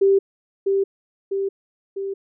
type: tone with echo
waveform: sine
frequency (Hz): 392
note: G4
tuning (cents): 0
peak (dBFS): -12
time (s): 0.01-0.19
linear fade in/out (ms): 10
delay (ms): 650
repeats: 3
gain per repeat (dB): -4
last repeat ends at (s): 2.14
effects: none